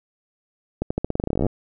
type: accelerating click train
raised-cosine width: 2 ms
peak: -9 dBFS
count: 20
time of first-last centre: 0.82-1.466 s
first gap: 85 ms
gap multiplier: 0.88
effects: none